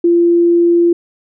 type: tone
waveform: sine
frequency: 343.2 Hz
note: F4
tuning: 30 cents flat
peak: -7 dBFS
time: 0.04-0.93 s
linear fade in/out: 5 ms
effects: none